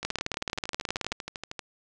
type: two click trains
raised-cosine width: 0.2 ms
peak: -11 / -18 dBFS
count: 21 / 21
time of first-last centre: 0.05-1.12 / 0.03-1.593 s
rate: 18.7 / 12.8 Hz
effects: resampled to 22050 Hz + 7-bit